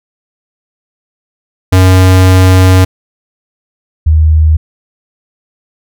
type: tone pair in turn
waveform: square / sine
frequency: 93 / 78.2 Hz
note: F#2 / D#2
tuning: +9 / +9 cents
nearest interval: minor third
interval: 300 cents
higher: first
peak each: -3 dBFS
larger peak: neither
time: 1.72-2.85 / 4.06-4.57 s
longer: first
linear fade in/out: 10 ms
effects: none